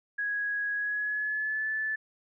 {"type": "tone with pitch glide", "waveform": "sine", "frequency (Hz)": [1661.2, 1743.8], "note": ["G#6", "A6"], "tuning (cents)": [0, -16], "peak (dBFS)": -28, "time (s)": [0.18, 1.96], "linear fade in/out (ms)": 10, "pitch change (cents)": 84, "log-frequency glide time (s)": [0.74, 1.68], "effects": []}